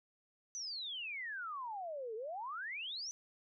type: exponential two-way sweep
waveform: sine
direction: down then up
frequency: 6130 to 424.2 to 6130 Hz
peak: -40 dBFS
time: 0.55-3.11 s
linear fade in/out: 0 ms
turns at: 2.15 s
effects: none